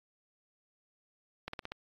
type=slowing click train; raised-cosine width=0.3 ms; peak=-22 dBFS; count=5; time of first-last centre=1.48-1.72 s; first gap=54 ms; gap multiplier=1.07; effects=AAC 32 kbps